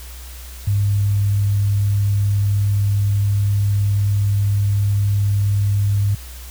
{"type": "tone", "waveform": "sine", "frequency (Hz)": 101.3, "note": "G#2", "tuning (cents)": -43, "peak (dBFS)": -14, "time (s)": [0.67, 6.15], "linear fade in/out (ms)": 5, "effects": ["added 62 Hz sine -33 dBFS peak until 6.5 s", "white hiss -40 dBFS RMS until 6.5 s"]}